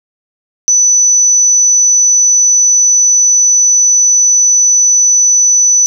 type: tone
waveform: sine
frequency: 5980 Hz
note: F#8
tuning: 17 cents sharp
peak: -5 dBFS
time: 0.68-5.86 s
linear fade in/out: 0 ms
effects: none